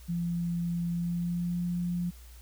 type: tone with pitch glide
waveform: sine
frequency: 171.7 to 175.51 Hz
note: F3 to F3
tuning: -29 to +9 cents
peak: -28 dBFS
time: 0.08-2.11 s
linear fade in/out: 20 ms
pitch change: +38 cents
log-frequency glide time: 0.91-1.65 s
effects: added 60 Hz sine -47 dBFS peak until 2.41 s + white hiss -57 dBFS RMS until 2.41 s